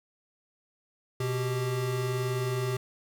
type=tone pair together; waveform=square; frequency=124.6 / 392.6 Hz; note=B2 / G4; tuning=+16 / +3 cents; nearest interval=octave + minor sixth; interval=1987 cents; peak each=-30 / -33 dBFS; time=1.2-2.77 s; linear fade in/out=5 ms; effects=none